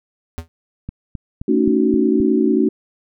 square tone with exponential decay, 82.41 Hz, E2, in tune, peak -20 dBFS, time 0.38-0.48 s, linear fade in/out 0 ms, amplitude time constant 21 ms
click train, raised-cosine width 5 ms, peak -15 dBFS, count 6, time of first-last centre 0.89-2.202 s, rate 3.81 Hz
sine chord, D# half-diminished seventh, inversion second, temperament just, 224 / 280 / 311.1 / 373.4 Hz, A3 / C#4 / D#4 / F#4, +31 / +18 / 0 / +16 cents, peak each -18 / -18 / -19 / -18 dBFS, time 1.48-2.69 s, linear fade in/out 5 ms
effects none

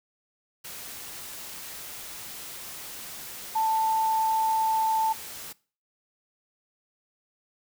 sine tone in noise, 885 Hz, A5, 10 cents sharp, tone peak -22 dBFS, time 3.55-5.13 s, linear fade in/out 10 ms, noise white, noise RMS -40 dBFS, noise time 0.64-5.53 s, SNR +15 dB, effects noise-tail reverb RT60 0.4 s tail -22 dB re dry

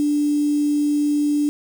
sine tone with quantisation, 293.7 Hz, D4, in tune, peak -16 dBFS, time 0-1.49 s, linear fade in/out 0 ms, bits 6, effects none

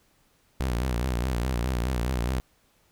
sawtooth tone with vibrato, 61.74 Hz, B1, in tune, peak -21 dBFS, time 0.6-2.4 s, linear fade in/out 0 ms, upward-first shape sine, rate 4.8 Hz, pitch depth 120 cents each way, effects pink hiss -65 dBFS RMS until 2.91 s

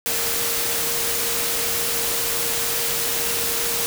sine tone in noise, 466.2 Hz, A#4, in tune, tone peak -33 dBFS, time 0.06-3.86 s, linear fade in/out 0 ms, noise white, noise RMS -23 dBFS, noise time 0.06-3.86 s, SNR -13 dB, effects none

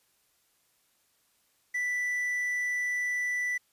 triangle tone with quantisation, 1975.5 Hz, B6, in tune, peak -26 dBFS, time 1.74-3.58 s, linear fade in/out 10 ms, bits 9, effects white hiss -70 dBFS RMS until 3.72 s + resampled to 32000 Hz

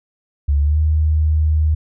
sine tone with pitch glide, 71.4 to 77.41 Hz, D2 to D#2, -48 to -8 cents, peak -12 dBFS, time 0.48-1.75 s, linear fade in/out 10 ms, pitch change +140 cents, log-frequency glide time 0.6-0.79 s, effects none

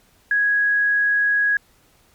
sine tone, 1661.2 Hz, G#6, in tune, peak -15 dBFS, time 0.31-1.57 s, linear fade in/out 2 ms, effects pink hiss -57 dBFS RMS until 2.14 s + MP3 96 kbps

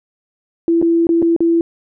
sine tone with dropouts, 334.7 Hz, E4, 26 cents sharp, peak -10 dBFS, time 0.68-1.61 s, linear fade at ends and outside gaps 1 ms, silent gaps 0.816-0.825 / 1.069-1.091 / 1.219-1.225 / 1.364-1.405 s, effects none

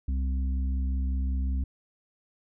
harmonic tone, 65.41 Hz, C2, in tune, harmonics 1 / 3 / 4, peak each -25 / -40 / -41 dBFS, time 0.08-1.64 s, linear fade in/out 5 ms, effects none

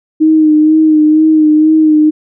sine tone with vibrato, 310.1 Hz, D#4, 6 cents flat, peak -4 dBFS, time 0.2-2.11 s, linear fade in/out 20 ms, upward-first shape sine, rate 2.1 Hz, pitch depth 30 cents each way, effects none

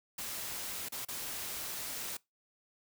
white noise with dropouts, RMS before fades -40 dBFS, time 0.18-2.17 s, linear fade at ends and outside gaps 5 ms, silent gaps 0.887-0.921 / 1.051-1.084 s, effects noise-tail reverb RT60 0.2 s tail -23 dB re dry

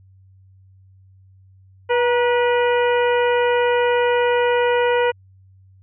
harmonic tone with a mistuned harmonic, 486.8 Hz, B4, 25 cents flat, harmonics 1 / 2 / 3 / 4 / 5 / 6, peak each -16 / -22 / -26 / -28 / -30 / -32 dBFS, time 1.89-5.12 s, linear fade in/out 20 ms, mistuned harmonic 2, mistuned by -47 cents, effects added 95 Hz sine -47 dBFS peak until 5.82 s

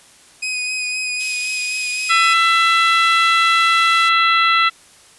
sawtooth tone with vibrato, 2500 Hz, D#7, 8 cents sharp, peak -17 dBFS, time 0.42-2.34 s, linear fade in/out 10 ms, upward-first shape sine, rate 3.9 Hz, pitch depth 18 cents each way
pink high-pass noise, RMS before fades -32 dBFS, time 1.19-4.1 s, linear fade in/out 20 ms, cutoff 2700 Hz, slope 24 dB/octave
harmonic tone, 668 Hz, E5, 23 cents sharp, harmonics 2 / 3 / 4 / 5 / 6, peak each -14 / -18 / -20 / -22 / -24 dBFS, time 2.09-4.7 s, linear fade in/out 20 ms
effects white hiss -47 dBFS RMS until 5.18 s + resampled to 24000 Hz

